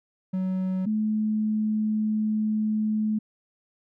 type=tone pair in turn; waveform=triangle / sine; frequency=186.9 / 215.1 Hz; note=F#3 / A3; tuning=+18 / -39 cents; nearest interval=major second; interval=243 cents; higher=second; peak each=-22 dBFS; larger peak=neither; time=0.33-0.86 / 0.86-3.19 s; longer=second; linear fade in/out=10 ms; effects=none